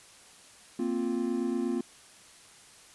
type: chord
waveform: triangle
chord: Bb suspended second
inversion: none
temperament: equal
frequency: 233.1 / 261.6 / 349.2 Hz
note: Bb3 / C4 / F4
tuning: 0 / 0 / 0 cents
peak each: -30 dBFS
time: 0.79-1.81 s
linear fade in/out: 5 ms
effects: white hiss -54 dBFS RMS until 2.94 s + resampled to 24000 Hz